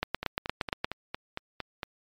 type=two click trains; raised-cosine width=0.3 ms; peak=-17 / -11 dBFS; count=8 / 8; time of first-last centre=0.23-1.832 / 0.03-0.845 s; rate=4.37 / 8.59 Hz; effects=MP3 96 kbps